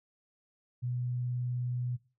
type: tone with vibrato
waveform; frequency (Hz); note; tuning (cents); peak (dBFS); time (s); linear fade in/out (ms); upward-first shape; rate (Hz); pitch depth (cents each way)
sine; 123.47; B2; 0; -31; 0.82-1.97; 20; sine; 19; 9
effects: noise-tail reverb RT60 0.3 s tail -17 dB re dry